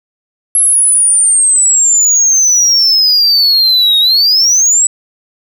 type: exponential two-way sweep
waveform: sine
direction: down then up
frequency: 11175 to 3729 to 7920 Hz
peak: -3 dBFS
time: 0.55-4.87 s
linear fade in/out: 2 ms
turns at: 3.99 s
effects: tanh soft clip ceiling -5 dBFS + 7-bit